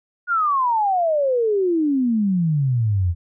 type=exponential sweep; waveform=sine; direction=down; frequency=1460 to 82.41 Hz; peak=-16 dBFS; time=0.27-3.15 s; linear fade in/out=50 ms; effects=none